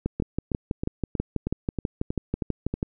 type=two click trains; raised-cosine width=3 ms; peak=-12 / -14 dBFS; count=18 / 9; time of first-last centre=0.06-2.829 / 0.2-2.74 s; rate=6.14 / 3.15 Hz; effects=none